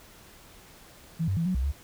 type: tone with pitch steps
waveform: sine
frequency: 163.6 / 96.2 / 166.3 / 184.5 / 63.5 / 70.4 Hz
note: E3 / G2 / E3 / F#3 / B1 / C#2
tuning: -13 / -32 / +16 / -5 / +49 / +27 cents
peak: -24 dBFS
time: 1.19-1.724 s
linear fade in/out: 20 ms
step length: 89 ms
effects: pink hiss -52 dBFS RMS until 1.83 s